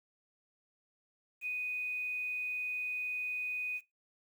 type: tone with quantisation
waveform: sine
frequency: 2489 Hz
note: D#7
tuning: in tune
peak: -34 dBFS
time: 1.41-3.81 s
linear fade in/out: 50 ms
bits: 10
effects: noise-tail reverb RT60 0.2 s tail -18 dB re dry